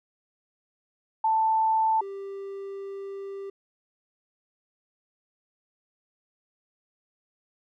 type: tone pair in turn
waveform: sine / triangle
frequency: 884 / 393.8 Hz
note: A5 / G4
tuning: +8 / +8 cents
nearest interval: octave + major second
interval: 1400 cents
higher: first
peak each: -20 / -32 dBFS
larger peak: first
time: 1.24-2.01 / 2.01-3.5 s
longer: second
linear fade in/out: 5 ms
effects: none